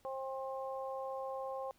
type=harmonic tone; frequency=265.9 Hz; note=C4; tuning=28 cents sharp; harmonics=2 / 3 / 4; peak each=-40 / -44 / -46 dBFS; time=0.05-1.71 s; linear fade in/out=0 ms; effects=pink hiss -70 dBFS RMS until 1.78 s